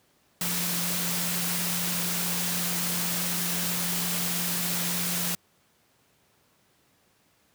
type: tone in noise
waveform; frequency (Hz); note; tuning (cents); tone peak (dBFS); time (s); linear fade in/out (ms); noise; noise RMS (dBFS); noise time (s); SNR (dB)
sine; 175; F3; +4; -33; 0.41-5.35; 2; white; -29; 0.41-5.35; -7
effects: pink hiss -65 dBFS RMS until 7.54 s + high-pass 100 Hz 12 dB/octave